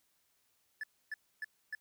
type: tone bursts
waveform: triangle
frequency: 1735 Hz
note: A6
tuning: 25 cents flat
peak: -35 dBFS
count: 4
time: 0.81-1.75 s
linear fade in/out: 2 ms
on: 25 ms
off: 280 ms
effects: white hiss -75 dBFS RMS until 1.8 s